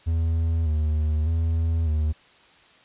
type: tone with vibrato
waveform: triangle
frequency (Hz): 79.4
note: D#2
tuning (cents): +36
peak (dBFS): -18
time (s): 0.06-2.13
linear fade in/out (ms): 20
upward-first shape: square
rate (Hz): 0.83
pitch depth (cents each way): 54
effects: white hiss -54 dBFS RMS until 2.84 s + resampled to 8000 Hz